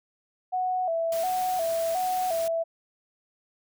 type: tone with vibrato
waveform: sine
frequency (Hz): 698.5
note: F5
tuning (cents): 0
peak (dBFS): -24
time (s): 0.52-2.64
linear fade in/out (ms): 20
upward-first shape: square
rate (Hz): 1.4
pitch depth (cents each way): 95
type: noise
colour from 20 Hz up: white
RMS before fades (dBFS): -39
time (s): 1.12-2.48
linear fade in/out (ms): 2
effects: none